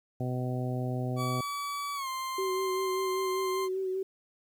harmonic tone, 126.1 Hz, B2, 36 cents sharp, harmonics 1 / 2 / 3 / 4 / 5 / 6, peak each -31 / -36 / -40 / -42 / -41 / -43 dBFS, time 0.2-1.41 s, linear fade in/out 5 ms
40% pulse tone with pitch glide, 1144 to 1049.1 Hz, D6 to C6, -46 to +4 cents, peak -32 dBFS, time 1.16-3.69 s, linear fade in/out 50 ms, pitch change -150 cents, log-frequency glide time 1.95-2.08 s
sine tone with vibrato, 378.2 Hz, F#4, 38 cents sharp, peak -29 dBFS, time 2.38-4.03 s, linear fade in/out 5 ms, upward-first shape sine, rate 5.1 Hz, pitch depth 27 cents each way
effects 10-bit

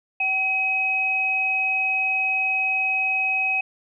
sine tone pair together, 763 / 2540 Hz, G5 / D#7, -47 / +35 cents, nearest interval octave + major sixth, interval 2082 cents, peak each -29 / -20 dBFS, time 0.2-3.61 s, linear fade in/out 5 ms, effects none

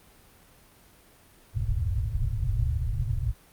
white low-pass noise, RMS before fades -27 dBFS, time 1.53-3.34 s, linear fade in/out 50 ms, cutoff 130 Hz, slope 96 dB/octave, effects pink hiss -56 dBFS RMS until 3.52 s + Opus 32 kbps

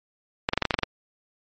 clicks, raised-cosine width 0.3 ms, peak -5 dBFS, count 9, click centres 0.489 / 0.534 / 0.576 / 0.623 / 0.653 / 0.708 / 0.742 / 0.789 / 0.833 s, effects MP3 32 kbps

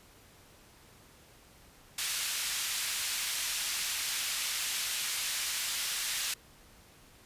pink band-pass noise, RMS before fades -34 dBFS, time 1.98-6.34 s, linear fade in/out 5 ms, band 2400 to 13000 Hz, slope 12 dB/octave, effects pink hiss -58 dBFS RMS until 7.25 s + resampled to 32000 Hz

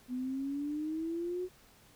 sine exponential sweep, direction up, 246.9 to 370 Hz, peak -33 dBFS, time 0.08-1.49 s, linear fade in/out 50 ms, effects pink hiss -61 dBFS RMS until 1.95 s

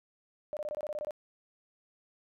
sine tone bursts, 600 Hz, D5, 37 cents sharp, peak -33 dBFS, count 10, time 0.53-1.108 s, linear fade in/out 0 ms, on 38 ms, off 22 ms, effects none

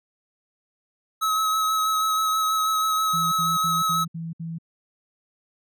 square tone with vibrato, 1284 Hz, E6, 46 cents flat, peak -21 dBFS, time 1.21-4.05 s, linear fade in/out 20 ms, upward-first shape sine, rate 6.2 Hz, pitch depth 17 cents each way
sine tone bursts, 164.81 Hz, E3, in tune, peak -29 dBFS, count 6, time 3.13-4.585 s, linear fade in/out 10 ms, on 190 ms, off 63 ms
effects none

